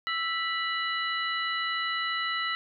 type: tone cluster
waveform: sine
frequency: 1323 / 1968 / 2928 / 3986 Hz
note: E6 / B6 / F#7 / B7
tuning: +6 / -7 / -19 / +15 cents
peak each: -32 / -31 / -35 / -36 dBFS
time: 0.07-2.55 s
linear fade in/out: 0 ms
effects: none